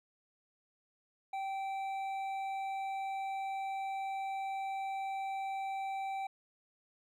sine tone with hard clipping, 777 Hz, G5, 16 cents flat, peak -37 dBFS, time 1.33-6.27 s, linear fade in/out 5 ms, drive 7 dB, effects none

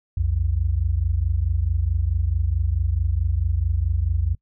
sine tone pair together, 61.74 / 86.34 Hz, B1 / F2, 0 / -19 cents, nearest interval tritone, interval 581 cents, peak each -22 / -21 dBFS, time 0.17-4.35 s, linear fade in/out 5 ms, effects noise-tail reverb RT60 0.1 s tail -25 dB re dry

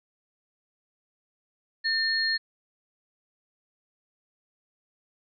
sine tone pair together, 1800 / 4276 Hz, A6 / C8, +39 / +37 cents, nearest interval octave + minor third, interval 1498 cents, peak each -26 dBFS, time 1.84-2.38 s, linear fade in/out 20 ms, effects none

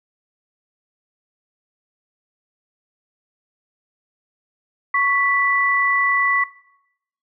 sine tone pair together, 1112.3 / 1975 Hz, C#6 / B6, +6 / 0 cents, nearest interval minor seventh, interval 994 cents, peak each -18 dBFS, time 4.94-6.44 s, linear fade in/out 5 ms, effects noise-tail reverb RT60 0.8 s tail -19 dB re dry

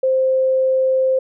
sine tone, 523.3 Hz, C5, in tune, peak -13 dBFS, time 0.03-1.19 s, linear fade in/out 5 ms, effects none

